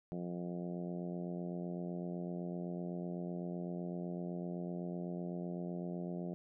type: harmonic tone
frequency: 87.9 Hz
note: F2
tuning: 12 cents sharp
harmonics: 2 / 3 / 4 / 5 / 6 / 7 / 8 / 9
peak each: -40 / -48 / -46 / -51 / -54 / -50 / -55 / -64 dBFS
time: 0.12-6.34 s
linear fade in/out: 0 ms
effects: none